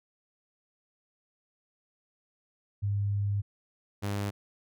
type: tone pair in turn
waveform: sine / sawtooth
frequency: 101.2 / 101.2 Hz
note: G#2 / G#2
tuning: -44 / -44 cents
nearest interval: unison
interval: 0 cents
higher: neither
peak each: -26 dBFS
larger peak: neither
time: 2.82-3.42 / 4.02-4.31 s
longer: first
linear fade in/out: 20 ms
effects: none